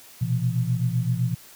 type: tone cluster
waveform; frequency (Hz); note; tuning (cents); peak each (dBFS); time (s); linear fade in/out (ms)
sine; 119.3 / 127.1 / 169.8; A#2 / C3 / F3; +41 / -50 / -48; -24 / -25 / -28; 0.21-1.35; 10
effects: white hiss -48 dBFS RMS until 1.55 s